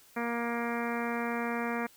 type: harmonic tone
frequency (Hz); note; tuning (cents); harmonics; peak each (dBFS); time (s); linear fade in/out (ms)
235.5; A#3; +18; 1 / 2 / 3 / 4 / 5 / 6 / 7 / 8 / 9 / 10; -34 / -37 / -39 / -40 / -41 / -42 / -42 / -43 / -44 / -44; 0.16-1.87; 10
effects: white hiss -59 dBFS RMS until 1.96 s